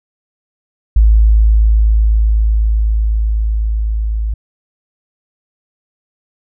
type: tone with level ramp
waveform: sine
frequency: 54 Hz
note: A1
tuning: 32 cents flat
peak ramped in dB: -4 to -14 dBFS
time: 0.96-4.34 s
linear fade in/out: 5 ms
effects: none